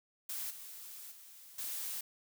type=noise with level steps; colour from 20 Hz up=blue; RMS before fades=-40 / -49 / -55 / -40 dBFS; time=0.29-2.01 s; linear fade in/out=5 ms; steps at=0.5 / 1.11 / 1.58 s; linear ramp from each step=10 ms; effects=none